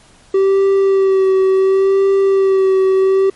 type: tone with vibrato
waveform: triangle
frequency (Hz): 385.9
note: G4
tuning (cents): -27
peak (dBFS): -7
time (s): 0.34-3.3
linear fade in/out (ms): 5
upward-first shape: sine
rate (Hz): 0.7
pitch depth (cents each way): 24
effects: pink hiss -47 dBFS RMS until 3.35 s + MP3 48 kbps